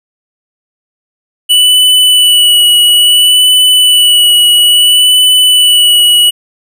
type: tone with vibrato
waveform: square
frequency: 2960 Hz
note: F#7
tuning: in tune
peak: -4 dBFS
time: 1.49-6.31 s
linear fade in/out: 20 ms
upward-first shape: sine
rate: 0.59 Hz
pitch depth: 21 cents each way
effects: none